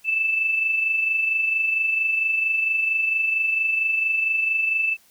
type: tone with amplitude modulation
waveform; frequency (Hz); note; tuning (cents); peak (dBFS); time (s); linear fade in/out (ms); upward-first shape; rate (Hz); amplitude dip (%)
sine; 2637; E7; 0; -17; 0.04-4.97; 50; sine; 24.4; 45
effects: white hiss -57 dBFS RMS until 5.1 s